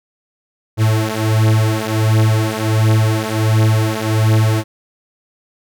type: beating tone pair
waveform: 45% pulse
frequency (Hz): 108.8 / 110.2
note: A2 / A2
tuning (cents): -19 / +3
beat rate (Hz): 1.4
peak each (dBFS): -15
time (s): 0.77-4.64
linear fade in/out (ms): 50
effects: none